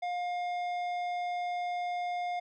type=tone with tanh clipping; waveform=triangle; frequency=710 Hz; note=F5; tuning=28 cents sharp; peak=-33 dBFS; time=0.02-2.4 s; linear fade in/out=10 ms; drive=15 dB; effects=none